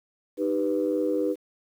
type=chord; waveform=sine; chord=Eb augmented; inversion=none; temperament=equal with one note detuned; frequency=308.3 / 392 / 493.9 Hz; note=Eb4 / G4 / B4; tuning=-16 / 0 / 0 cents; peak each=-26 / -28 / -26 dBFS; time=0.37-1.36 s; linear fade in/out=50 ms; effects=tanh soft clip ceiling -14 dBFS + 9-bit